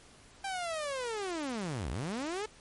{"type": "linear two-way sweep", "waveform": "sawtooth", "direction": "down then up", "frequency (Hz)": [795, 53.7, 442.1], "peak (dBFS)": -30, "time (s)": [0.44, 2.46], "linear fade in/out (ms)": 5, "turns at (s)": 1.9, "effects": ["pink hiss -57 dBFS RMS until 2.6 s", "MP3 48 kbps"]}